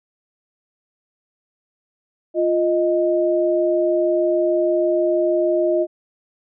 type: tone pair together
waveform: sine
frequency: 349.2 / 622.8 Hz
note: F4 / D#5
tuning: 0 / +2 cents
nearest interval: minor seventh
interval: 1002 cents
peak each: -18 dBFS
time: 2.34-5.87 s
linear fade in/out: 50 ms
effects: none